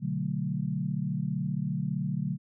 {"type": "chord", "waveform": "sine", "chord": "B minor seventh", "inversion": "none", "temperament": "equal", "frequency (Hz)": [123.47, 146.83, 185, 220], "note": ["B2", "D3", "F#3", "A3"], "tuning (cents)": [0, 0, 0, 0], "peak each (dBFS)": [-37, -31, -32, -37], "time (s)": [0, 2.38], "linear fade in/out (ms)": 50, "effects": []}